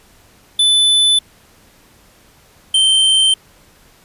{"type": "tone pair in turn", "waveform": "square", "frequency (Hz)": [3500, 3118], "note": ["A7", "G7"], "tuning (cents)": [-10, -10], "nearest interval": "major second", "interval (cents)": 200, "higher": "first", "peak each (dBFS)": -10, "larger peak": "neither", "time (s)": [[0.59, 1.19], [2.74, 3.34]], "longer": "neither", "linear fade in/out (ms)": 5, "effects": ["pink hiss -49 dBFS RMS until 4.04 s", "resampled to 32000 Hz"]}